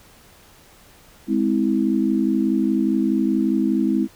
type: chord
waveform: sine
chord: Ab augmented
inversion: none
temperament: just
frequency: 207.7 / 259.6 / 324.5 Hz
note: Ab3 / C4 / E4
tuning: 0 / -13 / -27 cents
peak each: -21 dBFS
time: 1.27-4.08 s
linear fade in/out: 50 ms
effects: pink hiss -50 dBFS RMS until 4.15 s